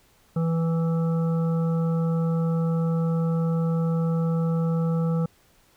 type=harmonic tone; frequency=164.81 Hz; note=E3; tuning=in tune; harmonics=1 / 3 / 5 / 7 / 8; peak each=-21 / -31 / -42 / -45 / -40 dBFS; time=0.36-5.26 s; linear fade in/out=5 ms; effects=pink hiss -60 dBFS RMS until 5.76 s